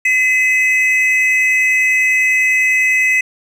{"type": "tone pair together", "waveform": "triangle", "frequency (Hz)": [2030, 2560], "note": ["B6", "D#7"], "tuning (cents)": [47, 49], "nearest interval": "major third", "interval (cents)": 402, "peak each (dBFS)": [-11, -13], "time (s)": [0.05, 3.21], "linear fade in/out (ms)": 5, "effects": []}